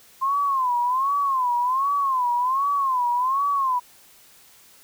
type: tone with vibrato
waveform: sine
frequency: 1047 Hz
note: C6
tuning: 1 cent sharp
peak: -19 dBFS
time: 0.21-3.8 s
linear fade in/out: 20 ms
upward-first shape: sine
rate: 1.3 Hz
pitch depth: 150 cents each way
effects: white hiss -52 dBFS RMS until 4.83 s